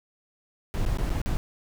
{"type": "noise with dropouts", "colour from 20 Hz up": "brown", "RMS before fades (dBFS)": -26, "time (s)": [0.74, 1.37], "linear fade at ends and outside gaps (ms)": 0, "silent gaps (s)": [[0.852, 0.862], [0.973, 0.985], [1.094, 1.103], [1.216, 1.26]], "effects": []}